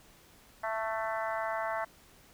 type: harmonic tone with a mistuned harmonic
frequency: 221.6 Hz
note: A3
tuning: 13 cents sharp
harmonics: 3 / 4 / 5 / 6 / 7 / 8 / 9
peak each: -35 / -37 / -39 / -41 / -42 / -43 / -44 dBFS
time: 0.63-1.85 s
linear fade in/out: 10 ms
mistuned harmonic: 7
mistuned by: -20 cents
effects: pink hiss -59 dBFS RMS until 2.33 s